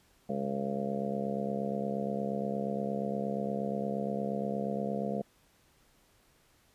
harmonic tone, 68.5 Hz, C#2, 20 cents flat, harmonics 2 / 3 / 4 / 5 / 6 / 7 / 8 / 9 / 10, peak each -44 / -34 / -46 / -48 / -41 / -38 / -39 / -51 / -39 dBFS, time 0.29-5.22 s, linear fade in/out 5 ms, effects pink hiss -66 dBFS RMS until 6.74 s + resampled to 32000 Hz

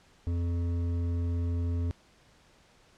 triangle tone with hard clipping, 85.9 Hz, F2, 28 cents flat, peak -29 dBFS, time 0.27-1.91 s, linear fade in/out 0 ms, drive 13 dB, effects pink hiss -61 dBFS RMS until 2.97 s + low-pass 7000 Hz 12 dB/octave

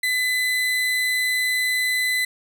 35% pulse tone, 2010 Hz, B6, 30 cents sharp, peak -18 dBFS, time 0.03-2.25 s, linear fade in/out 5 ms, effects none

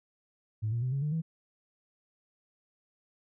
sine tone with pitch steps, 108.2 / 117.31 / 127.19 / 137.91 / 149.52 / 162.12 Hz, A2 / A#2 / C3 / C#3 / D3 / E3, -29 / +11 / -49 / -9 / +31 / -29 cents, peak -27 dBFS, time 0.62-1.22 s, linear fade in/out 20 ms, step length 100 ms, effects tanh soft clip ceiling -24 dBFS

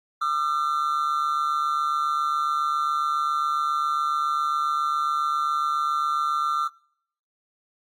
triangle tone pair together, 1202.7 / 1350 Hz, D6 / E6, +41 / +41 cents, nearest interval major second, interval 200 cents, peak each -23 dBFS, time 0.21-6.68 s, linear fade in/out 10 ms, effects noise-tail reverb RT60 0.7 s tail -26 dB re dry + AAC 48 kbps

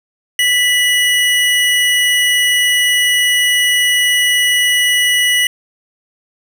square tone pair together, 1975.5 / 2919 Hz, B6 / F#7, 0 / -24 cents, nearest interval perfect fifth, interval 676 cents, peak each -14 dBFS, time 0.39-5.47 s, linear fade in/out 2 ms, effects none

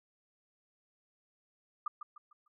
sine tone with echo, 1210 Hz, D#6, 49 cents flat, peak -31 dBFS, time 1.86-1.88 s, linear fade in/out 5 ms, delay 150 ms, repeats 4, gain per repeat -9 dB, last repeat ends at 2.48 s, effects none

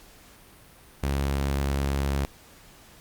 sawtooth tone, 69.3 Hz, C#2, in tune, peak -20 dBFS, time 1.03-2.25 s, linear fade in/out 0 ms, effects pink hiss -52 dBFS RMS until 3 s + Opus 48 kbps

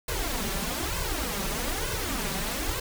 pink noise with flanger, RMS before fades -30 dBFS, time 0.08-2.8 s, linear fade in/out 5 ms, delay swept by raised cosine 1.9 to 5.2 ms, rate 1.1 Hz, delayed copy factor +0.9, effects none

